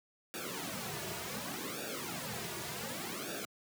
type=noise with flanger; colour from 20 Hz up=pink; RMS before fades=-40 dBFS; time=0.34-3.45 s; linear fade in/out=0 ms; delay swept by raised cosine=0.96 to 3.86 ms; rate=0.67 Hz; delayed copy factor=-1; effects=high-pass 150 Hz 12 dB/octave